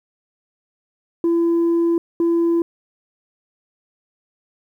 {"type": "tone bursts at uneven times", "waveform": "sine", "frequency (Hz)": 337.3, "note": "E4", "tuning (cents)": 40, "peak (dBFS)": -12, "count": 2, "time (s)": [[1.24, 1.98], [2.2, 2.62]], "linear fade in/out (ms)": 2, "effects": ["tanh soft clip ceiling -13 dBFS", "9-bit"]}